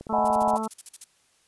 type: click train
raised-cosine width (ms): 2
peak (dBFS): -26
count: 10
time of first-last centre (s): 0.01-0.536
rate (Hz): 17.1
type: harmonic tone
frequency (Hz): 220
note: A3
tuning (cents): 0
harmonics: 1 / 2 / 3 / 4 / 5 / 6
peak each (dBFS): -30 / -35 / -38 / -32 / -38 / -36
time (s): 0.09-0.68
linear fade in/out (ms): 10
type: chord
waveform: sine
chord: G# minor seventh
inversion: second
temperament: equal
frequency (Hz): 622.3 / 740 / 830.6 / 987.8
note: D#5 / F#5 / G#5 / B5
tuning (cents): 0 / 0 / 0 / 0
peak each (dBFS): -26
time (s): 0.13-0.57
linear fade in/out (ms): 2
type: noise bursts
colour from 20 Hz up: violet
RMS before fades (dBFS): -35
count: 11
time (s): 0.25-1.042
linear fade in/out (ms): 5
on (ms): 32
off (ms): 44
effects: white hiss -64 dBFS RMS until 1.47 s + resampled to 24000 Hz